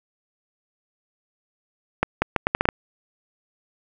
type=accelerating click train; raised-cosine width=0.5 ms; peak=-3 dBFS; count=8; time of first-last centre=2.03-2.689 s; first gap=190 ms; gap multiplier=0.75; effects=none